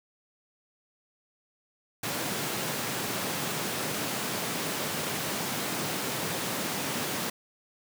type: high-pass noise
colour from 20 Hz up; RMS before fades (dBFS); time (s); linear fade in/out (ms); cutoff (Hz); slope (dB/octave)
pink; -32; 2.03-7.3; 5; 130; 24
effects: none